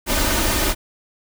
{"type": "noise with comb filter", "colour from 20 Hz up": "pink", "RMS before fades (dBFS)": -19, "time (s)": [0.06, 0.75], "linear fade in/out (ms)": 50, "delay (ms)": 3.3, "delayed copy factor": 0.6, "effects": []}